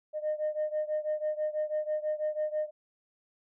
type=beating tone pair; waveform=sine; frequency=609 / 615.1 Hz; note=D#5 / D#5; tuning=-37 / -20 cents; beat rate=6.1 Hz; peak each=-30 / -32 dBFS; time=0.13-2.71 s; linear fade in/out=50 ms; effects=tanh soft clip ceiling -24 dBFS